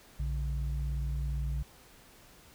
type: tone pair together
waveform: sine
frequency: 59.75 / 142.1 Hz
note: A#1 / C#3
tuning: +43 / +43 cents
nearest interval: octave + minor third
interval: 1500 cents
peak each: -30 / -36 dBFS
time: 0.19-1.63 s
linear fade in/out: 10 ms
effects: tanh soft clip ceiling -24 dBFS + pink hiss -57 dBFS RMS until 2.54 s